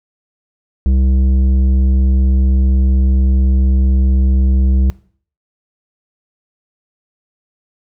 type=tone with tanh clipping; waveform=sine; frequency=65.41 Hz; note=C2; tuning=in tune; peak=-11 dBFS; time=0.86-4.9 s; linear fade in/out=0 ms; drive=10 dB; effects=noise-tail reverb RT60 0.5 s tail -20 dB re dry

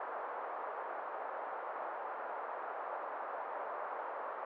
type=band-pass noise; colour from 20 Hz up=pink; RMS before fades=-42 dBFS; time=0-4.45 s; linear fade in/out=5 ms; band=560 to 1300 Hz; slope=24 dB/octave; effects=none

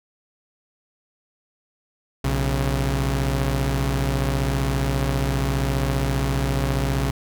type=tone pair together; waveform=sawtooth; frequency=60.8 / 136.49 Hz; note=B1 / C#3; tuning=-26 / -26 cents; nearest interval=octave + major second; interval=1400 cents; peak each=-19 dBFS; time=2.24-7.11 s; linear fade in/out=5 ms; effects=none

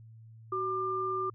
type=tone pair together; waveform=sine; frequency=376.4 / 1195 Hz; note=F#4 / D6; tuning=+30 / +30 cents; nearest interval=octave + minor sixth; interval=2000 cents; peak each=-34 / -31 dBFS; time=0.52-1.3 s; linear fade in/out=5 ms; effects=added 112 Hz sine -49 dBFS peak until 1.34 s

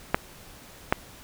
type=clicks; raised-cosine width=0.5 ms; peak=-4 dBFS; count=2; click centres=0.145 / 0.925 s; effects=pink hiss -48 dBFS RMS until 1.23 s

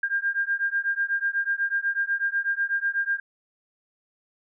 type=beating tone pair; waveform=sine; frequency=1600 / 1608.1 Hz; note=G6 / G6; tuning=+35 / +44 cents; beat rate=8.1 Hz; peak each=-26 dBFS; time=0.03-3.2 s; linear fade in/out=5 ms; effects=none

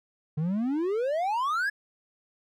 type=exponential sweep; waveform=triangle; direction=up; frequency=146.83 to 1726 Hz; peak=-23 dBFS; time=0.37-1.7 s; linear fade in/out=10 ms; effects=none

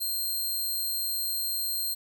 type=tone; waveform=5% pulse; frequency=4186 Hz; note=C8; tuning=in tune; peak=-21 dBFS; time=0-1.95 s; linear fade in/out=20 ms; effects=none

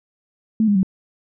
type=tone with pitch steps; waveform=sine; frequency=220 / 204.1 / 189.32 Hz; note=A3 / G#3 / F#3; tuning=0 / -30 / +40 cents; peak=-13 dBFS; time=0.6-0.831 s; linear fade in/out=2 ms; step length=77 ms; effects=none

